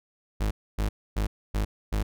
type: tone bursts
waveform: 40% pulse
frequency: 51.91 Hz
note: G#1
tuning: in tune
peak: -23 dBFS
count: 5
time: 0.4-2.03 s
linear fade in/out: 10 ms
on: 110 ms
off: 270 ms
effects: none